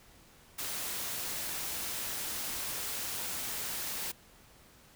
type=noise; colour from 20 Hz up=white; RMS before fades=-37 dBFS; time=0.58-4.12 s; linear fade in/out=10 ms; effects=pink hiss -59 dBFS RMS until 4.95 s